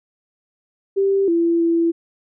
sine tone with pitch steps, 392.2 / 337.1 / 334.6 Hz, G4 / E4 / E4, +1 / +39 / +26 cents, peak -14 dBFS, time 0.96-1.92 s, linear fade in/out 20 ms, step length 320 ms, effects none

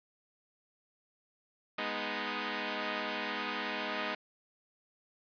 5% pulse chord, G# minor, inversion none, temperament equal, 207.7 / 246.9 / 311.1 Hz, G#3 / B3 / D#4, 0 / 0 / 0 cents, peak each -27 dBFS, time 1.78-4.15 s, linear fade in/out 5 ms, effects resampled to 11025 Hz

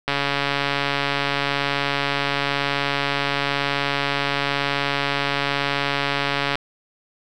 click train, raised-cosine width 0.3 ms, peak -5 dBFS, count 914, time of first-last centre 0.08-6.555 s, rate 141 Hz, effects none

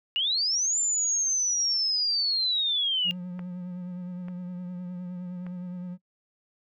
sine linear two-way sweep, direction up then down, 2800 to 7250 to 2800 Hz, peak -23 dBFS, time 0.16-3.11 s, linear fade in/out 0 ms, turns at 0.79 s
triangle tone with vibrato, 179.4 Hz, F3, 47 cents sharp, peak -31 dBFS, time 3.04-5.98 s, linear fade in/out 50 ms, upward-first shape triangle, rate 9.7 Hz, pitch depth 36 cents each way
clicks, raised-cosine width 0.5 ms, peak -27 / -31 / -31 dBFS, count 3, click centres 3.393 / 4.284 / 5.466 s
effects noise-tail reverb RT60 0.1 s tail -24 dB re dry

